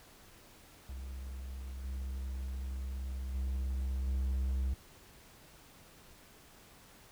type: tone with level steps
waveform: triangle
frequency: 65.41 Hz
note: C2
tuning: in tune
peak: -38 / -34 / -30 / -28 dBFS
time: 0.89-4.74 s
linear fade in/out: 5 ms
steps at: 1.84 / 3.34 / 4.07 s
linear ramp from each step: 10 ms
effects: pink hiss -58 dBFS RMS until 7.11 s